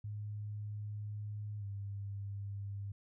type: tone with pitch glide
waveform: sine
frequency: 104.6 to 100.11 Hz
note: G#2 to G2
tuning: +13 to +37 cents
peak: -39 dBFS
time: 0.04-2.92 s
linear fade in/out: 5 ms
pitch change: -76 cents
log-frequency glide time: 1.59-1.64 s
effects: none